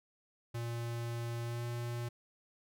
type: tone with pitch glide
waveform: square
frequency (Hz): 117.6 to 119.24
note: A#2 to A#2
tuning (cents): +16 to +40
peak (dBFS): -37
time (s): 0.54-2.09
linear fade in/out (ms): 10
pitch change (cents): +24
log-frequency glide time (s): 1.43-1.65
effects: none